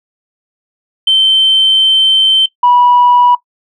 sine tone pair in turn, 3101 / 976.8 Hz, G7 / B5, -19 / -19 cents, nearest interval octave + minor sixth, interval 2000 cents, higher first, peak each -4 dBFS, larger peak neither, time 1.07-2.46 / 2.63-3.35 s, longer first, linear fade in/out 5 ms, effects noise-tail reverb RT60 0.1 s tail -18 dB re dry + tanh soft clip ceiling -1 dBFS

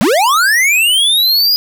square linear sweep, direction up, 171.7 to 4978 Hz, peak -9 dBFS, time 0.01-1.56 s, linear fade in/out 0 ms, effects none

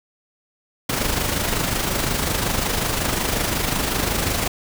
pink noise with amplitude modulation, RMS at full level -20 dBFS, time 0.89-4.48 s, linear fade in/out 5 ms, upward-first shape sine, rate 25.5 Hz, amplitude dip 50%, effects none

